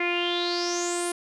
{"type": "tone with low-pass filter sweep", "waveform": "sawtooth", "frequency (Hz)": 349.2, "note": "F4", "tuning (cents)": 0, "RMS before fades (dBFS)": -27, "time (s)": [0, 1.12], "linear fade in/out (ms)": 5, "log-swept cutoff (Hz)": [2200, 10000], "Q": 8.7, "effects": []}